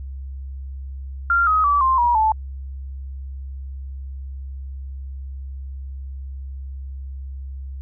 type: tone with pitch steps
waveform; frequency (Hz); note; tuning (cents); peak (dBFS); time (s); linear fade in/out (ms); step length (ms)
sine; 1386 / 1263.6 / 1152.1 / 1050.4 / 957.7 / 873.1; F6 / D#6 / D6 / C6 / A#5 / A5; -14 / +26 / -34 / +6 / +46 / -14; -14; 1.3-2.32; 2; 170
effects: added 67 Hz sine -29 dBFS peak until 7.81 s